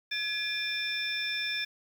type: tone cluster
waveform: sine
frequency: 1691 / 2403 / 3556 / 5320 Hz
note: G#6 / D7 / A7 / E8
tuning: +31 / +39 / +18 / +15 cents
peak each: -35 / -34 / -34 / -37 dBFS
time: 0.11-1.65 s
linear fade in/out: 10 ms
effects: tanh soft clip ceiling -20 dBFS + 9-bit